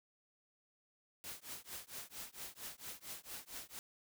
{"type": "noise with tremolo", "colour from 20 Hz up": "white", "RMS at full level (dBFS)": -45, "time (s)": [1.24, 3.79], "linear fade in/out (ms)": 0, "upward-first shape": "triangle", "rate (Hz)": 4.4, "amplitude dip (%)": 100, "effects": []}